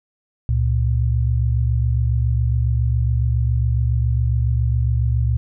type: tone pair together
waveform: sine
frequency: 69.3 / 116.54 Hz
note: C#2 / A#2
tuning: 0 / 0 cents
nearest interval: major sixth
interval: 900 cents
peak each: -18 dBFS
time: 0.49-5.37 s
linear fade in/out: 0 ms
effects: none